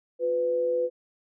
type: tone pair together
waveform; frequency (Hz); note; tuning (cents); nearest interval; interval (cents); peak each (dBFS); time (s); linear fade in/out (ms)
sine; 354.5 / 500; F4 / B4; +26 / +21; tritone; 595; -33 / -23; 0.19-0.9; 50
effects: none